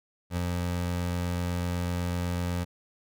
25% pulse tone with ADSR envelope, 88 Hz, F2, 14 cents sharp, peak -22 dBFS, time 0.3-2.65 s, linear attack 69 ms, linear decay 8 ms, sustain -2 dB, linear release 22 ms, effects none

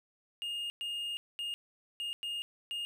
triangle tone bursts at uneven times, 2838 Hz, F7, 27 cents sharp, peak -33 dBFS, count 6, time 0.42-0.7 / 0.81-1.17 / 1.39-1.54 / 2-2.13 / 2.23-2.42 / 2.71-2.85 s, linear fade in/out 0 ms, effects none

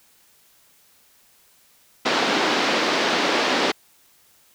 pink band-pass noise, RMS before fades -21 dBFS, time 2.05-3.72 s, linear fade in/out 10 ms, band 250 to 4900 Hz, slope 24 dB/octave, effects white hiss -57 dBFS RMS until 4.54 s

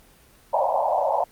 pink band-pass noise, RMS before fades -22 dBFS, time 0.53-1.24 s, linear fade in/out 5 ms, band 540 to 970 Hz, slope 96 dB/octave, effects pink hiss -54 dBFS RMS until 1.31 s + Opus 24 kbps

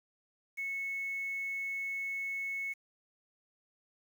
sine tone with quantisation, 2200 Hz, C#7, 14 cents flat, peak -34 dBFS, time 0.57-2.74 s, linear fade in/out 20 ms, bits 9, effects none

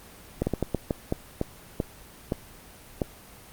slowing click train, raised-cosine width 2 ms, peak -11 dBFS, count 11, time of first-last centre 0.42-3.018 s, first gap 50 ms, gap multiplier 1.34, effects pink hiss -48 dBFS RMS until 3.52 s + Opus 24 kbps

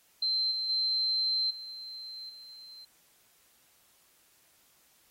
sine tone with level steps, 4111 Hz, C8, 31 cents flat, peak -26 / -30 / -26 / -40 / -46 dBFS, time 0.22-2.85 s, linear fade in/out 5 ms, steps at 0.51 / 0.69 / 1.5 / 2.29 s, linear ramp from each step 10 ms, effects white hiss -65 dBFS RMS until 5.1 s + AAC 48 kbps

